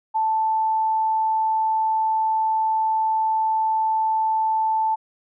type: tone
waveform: sine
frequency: 880 Hz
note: A5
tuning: in tune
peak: -18 dBFS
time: 0.14-4.96 s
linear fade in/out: 20 ms
effects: none